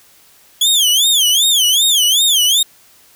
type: tone with vibrato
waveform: sawtooth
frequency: 3300 Hz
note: G#7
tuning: 12 cents flat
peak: -7 dBFS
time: 0.61-2.63 s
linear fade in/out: 5 ms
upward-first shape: sine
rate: 2.6 Hz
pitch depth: 210 cents each way
effects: white hiss -48 dBFS RMS until 3.15 s